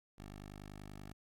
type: tone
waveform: 10% pulse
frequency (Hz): 50.3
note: G1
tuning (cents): +45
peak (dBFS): -40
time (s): 0.18-1.13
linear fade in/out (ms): 5
effects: AAC 48 kbps